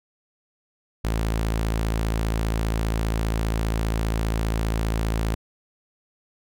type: tone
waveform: sawtooth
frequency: 55 Hz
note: A1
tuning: in tune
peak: -18 dBFS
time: 1.04-5.35 s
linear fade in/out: 10 ms
effects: none